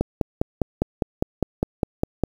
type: click train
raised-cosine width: 2 ms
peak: -6 dBFS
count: 12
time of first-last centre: 0.01-2.237 s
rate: 4.94 Hz
effects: 7-bit